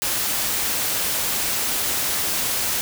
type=noise; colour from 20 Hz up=white; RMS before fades=-23 dBFS; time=0.02-2.81 s; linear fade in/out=0 ms; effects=none